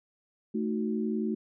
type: chord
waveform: sine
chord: D# diminished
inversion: second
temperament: equal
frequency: 220 / 311.1 / 370 Hz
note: A3 / D#4 / F#4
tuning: 0 / 0 / 0 cents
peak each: -29 / -35 / -34 dBFS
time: 0.54-1.35 s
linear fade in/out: 10 ms
effects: none